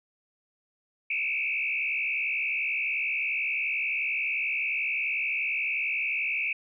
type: tone with frequency modulation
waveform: sine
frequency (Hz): 2449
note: D#7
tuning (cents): -28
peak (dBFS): -26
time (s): 1.1-6.53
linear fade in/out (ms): 5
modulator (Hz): 68.6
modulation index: 3.1
effects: none